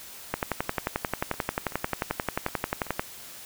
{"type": "two click trains", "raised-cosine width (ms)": 0.5, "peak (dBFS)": [-24, -10], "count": [5, 31], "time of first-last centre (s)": [[1.34, 2.867], [0.34, 2.995]], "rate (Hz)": [2.62, 11.3], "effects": ["white hiss -44 dBFS RMS until 3.45 s"]}